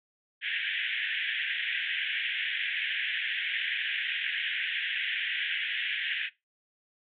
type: band-pass noise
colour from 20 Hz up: pink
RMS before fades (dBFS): -32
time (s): 0.41-6.3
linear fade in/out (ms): 50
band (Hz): 1600 to 3400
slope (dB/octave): 96
effects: noise-tail reverb RT60 0.2 s tail -18 dB re dry